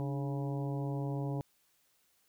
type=harmonic tone with a mistuned harmonic; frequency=138.59 Hz; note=C#3; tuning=in tune; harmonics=1 / 2 / 3 / 4 / 5 / 6 / 7; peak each=-34 / -40 / -44 / -46 / -48 / -50 / -51 dBFS; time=0-1.41 s; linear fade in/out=0 ms; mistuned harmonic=2; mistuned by=+85 cents; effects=white hiss -72 dBFS RMS until 2.28 s